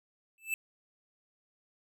square tone with exponential growth, 2639 Hz, E7, 1 cent sharp, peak -27 dBFS, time 0.38-0.54 s, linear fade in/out 1 ms, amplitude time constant 33 ms, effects none

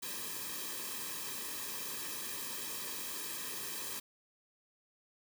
white noise with comb filter, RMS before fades -41 dBFS, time 0.02-4 s, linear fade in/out 10 ms, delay 1.4 ms, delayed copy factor -0.95, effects none

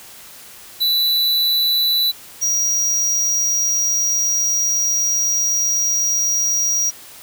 square tone pair in turn, 3968 / 5744 Hz, B7 / F8, +7 / +48 cents, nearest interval tritone, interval 641 cents, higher second, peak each -15 / -16 dBFS, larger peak first, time 0.8-2.12 / 2.41-6.91 s, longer second, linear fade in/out 20 ms, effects white hiss -40 dBFS RMS until 7.22 s

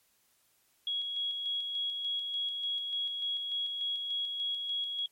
sine tone with tremolo, 3322 Hz, G#7, in tune, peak -30 dBFS, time 0.87-5.06 s, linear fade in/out 2 ms, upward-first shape square, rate 3.4 Hz, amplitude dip 35%, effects white hiss -70 dBFS RMS until 5.11 s + MP3 64 kbps

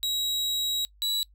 40% pulse tone pair in turn, 3848 / 3920 Hz, B7 / B7, -46 / -14 cents, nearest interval unison, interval 32 cents, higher second, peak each -24 dBFS, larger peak neither, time 0.03-0.85 / 1.02-1.23 s, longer first, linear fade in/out 0 ms, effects noise-tail reverb RT60 0.1 s tail -22 dB re dry + added 50 Hz sine -54 dBFS peak until 1.34 s

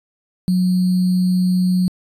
sine tone with sample-and-hold, 182.5 Hz, F#3, 24 cents flat, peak -13 dBFS, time 0.48-1.88 s, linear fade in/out 0 ms, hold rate 4410 Hz, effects resampled to 32000 Hz

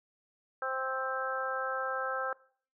harmonic tone, 262.6 Hz, C4, 6 cents sharp, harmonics 2 / 3 / 4 / 5 / 6, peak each -37 / -40 / -42 / -35 / -38 dBFS, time 0.62-2.33 s, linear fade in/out 2 ms, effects noise-tail reverb RT60 0.5 s tail -21 dB re dry

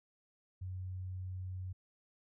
sine tone, 92.5 Hz, F#2, in tune, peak -39 dBFS, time 0.61-1.73 s, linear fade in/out 10 ms, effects none

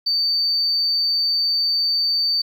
sine tone, 4583 Hz, D8, 43 cents flat, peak -16 dBFS, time 0.06-2.42 s, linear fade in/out 10 ms, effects tanh soft clip ceiling -12 dBFS + 9-bit

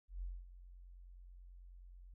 sine tone with ADSR envelope, 44.64 Hz, F1, 39 cents sharp, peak -39 dBFS, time 0.08-2.14 s, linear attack 140 ms, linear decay 230 ms, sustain -14 dB, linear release 5 ms, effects none

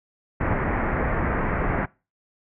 pink low-pass noise, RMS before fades -24 dBFS, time 0.4-1.86 s, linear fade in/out 10 ms, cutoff 2100 Hz, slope 48 dB/octave, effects noise-tail reverb RT60 0.3 s tail -23 dB re dry

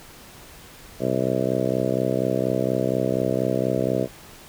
harmonic tone, 64.2 Hz, C2, 32 cents flat, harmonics 2 / 3 / 4 / 5 / 6 / 7 / 8 / 9 / 10, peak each -29 / -29 / -29 / -29 / -29 / -29 / -29 / -29 / -29 dBFS, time 0.99-4.08 s, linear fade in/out 50 ms, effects pink hiss -45 dBFS RMS until 4.48 s

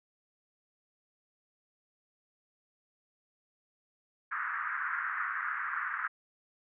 pink band-pass noise, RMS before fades -35 dBFS, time 4.31-6.08 s, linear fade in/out 10 ms, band 1200 to 1800 Hz, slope 48 dB/octave, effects none

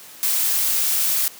blue noise, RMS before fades -20 dBFS, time 0.23-1.28 s, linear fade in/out 0 ms, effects white hiss -42 dBFS RMS until 1.39 s + high-pass 150 Hz 12 dB/octave

